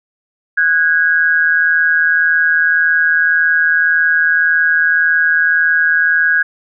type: tone pair together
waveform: sine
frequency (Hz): 1480 / 1641.8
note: F#6 / G#6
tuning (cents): 0 / -20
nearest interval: major second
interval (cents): 180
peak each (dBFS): -14 / -11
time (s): 0.57-6.43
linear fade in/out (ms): 10
effects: none